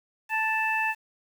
harmonic tone, 880 Hz, A5, in tune, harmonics 1 / 2 / 3, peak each -28 / -28 / -28 dBFS, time 0.29-0.95 s, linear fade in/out 50 ms, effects 8-bit

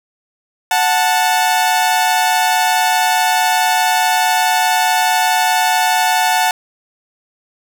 sawtooth tone pair together, 735.3 / 880 Hz, F#5 / A5, -11 / 0 cents, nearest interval minor third, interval 311 cents, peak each -11 dBFS, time 0.71-6.51 s, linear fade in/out 2 ms, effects none

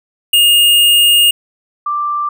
square / sine tone pair in turn, 2840 / 1178.3 Hz, F7 / D6, +28 / +5 cents, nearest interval octave + minor third, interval 1523 cents, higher first, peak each -7 / -14 dBFS, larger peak first, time 0.33-1.31 / 1.86-2.29 s, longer first, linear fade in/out 5 ms, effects none

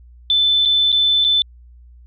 sine tone with dropouts, 3520 Hz, A7, in tune, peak -12 dBFS, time 0.3-1.42 s, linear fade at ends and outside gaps 1 ms, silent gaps 0.652-0.657 / 0.919-0.926 / 1.243-1.247 s, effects added 60 Hz sine -41 dBFS peak until 2.06 s

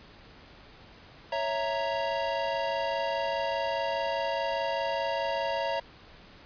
square chord, A# diminished, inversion first, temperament equal, 554.4 / 659.3 / 932.3 Hz, C#5 / E5 / A#5, 0 / 0 / 0 cents, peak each -33 dBFS, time 1.32-5.8 s, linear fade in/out 5 ms, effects pink hiss -52 dBFS RMS until 6.45 s + resampled to 11025 Hz

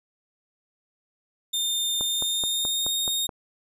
sawtooth tone with pitch glide, 3619 to 3699 Hz, A7 to A#7, +48 to -14 cents, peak -21 dBFS, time 1.53-3.27 s, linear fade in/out 10 ms, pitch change +38 cents, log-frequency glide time 2.01-2.93 s
click train, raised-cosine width 1 ms, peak -20 dBFS, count 7, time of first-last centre 2.01-3.292 s, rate 4.68 Hz
effects none

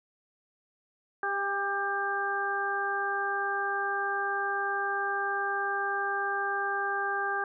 harmonic tone with a mistuned harmonic, 396.7 Hz, G4, 21 cents sharp, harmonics 1 / 2 / 3 / 4, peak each -36 / -33 / -34 / -31 dBFS, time 1.23-7.44 s, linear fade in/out 2 ms, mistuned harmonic 2, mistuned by +19 cents, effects none

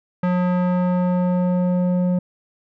square tone with low-pass filter sweep, 180 Hz, F#3, 47 cents flat, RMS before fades -19 dBFS, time 0.23-2.19 s, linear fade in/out 5 ms, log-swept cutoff 1500 to 470 Hz, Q 1.1, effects none

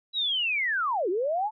sine linear two-way sweep, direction down then up, 3951 to 335.5 to 890 Hz, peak -24 dBFS, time 0.13-1.51 s, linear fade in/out 50 ms, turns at 1.09 s, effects none

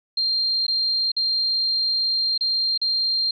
sine tone with dropouts, 4186 Hz, C8, in tune, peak -19 dBFS, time 0.17-3.31 s, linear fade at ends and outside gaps 5 ms, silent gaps 0.667-0.68 / 1.118-1.165 / 2.378-2.408 / 2.777-2.815 s, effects none

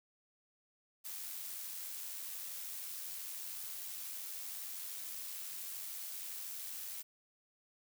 blue noise with amplitude modulation, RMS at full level -43 dBFS, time 1.04-7.03 s, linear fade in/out 20 ms, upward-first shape sine, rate 92.9 Hz, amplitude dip 30%, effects none

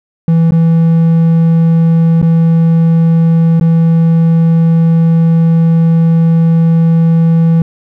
triangle tone with dropouts, 164.81 Hz, E3, in tune, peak -3 dBFS, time 0.28-7.62 s, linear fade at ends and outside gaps 2 ms, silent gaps 0.508-0.52 / 2.216-2.226 / 3.598-3.61 s, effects none

